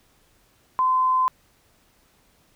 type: tone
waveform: sine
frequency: 1028 Hz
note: C6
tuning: 31 cents flat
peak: -17 dBFS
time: 0.79-1.28 s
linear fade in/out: 0 ms
effects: pink hiss -61 dBFS RMS until 2.55 s